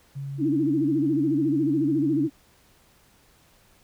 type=tone; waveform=sine; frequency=138.59 Hz; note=C#3; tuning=in tune; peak=-30 dBFS; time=0.15-2.28 s; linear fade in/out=20 ms
type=tone with vibrato; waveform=sine; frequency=302.3 Hz; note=D#4; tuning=50 cents flat; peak=-20 dBFS; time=0.38-2.3 s; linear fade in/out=50 ms; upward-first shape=sine; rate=14 Hz; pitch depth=170 cents each way
effects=pink hiss -59 dBFS RMS until 3.83 s